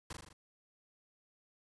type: noise with echo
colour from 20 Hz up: pink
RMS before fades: -44 dBFS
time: 0.1-0.13 s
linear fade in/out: 5 ms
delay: 40 ms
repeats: 5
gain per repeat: -3 dB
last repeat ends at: 0.33 s
effects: resampled to 24000 Hz